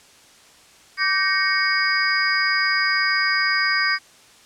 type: tone cluster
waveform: sine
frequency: 1162 / 1551 / 1871 / 2213 / 4897 Hz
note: D6 / G6 / A#6 / C#7 / D#8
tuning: -19 / -19 / +6 / -3 / -28 cents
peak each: -26 / -23 / -23 / -24 / -24 dBFS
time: 0.97-3.99 s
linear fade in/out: 50 ms
effects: white hiss -50 dBFS RMS until 4.45 s + low-pass 8000 Hz 12 dB/octave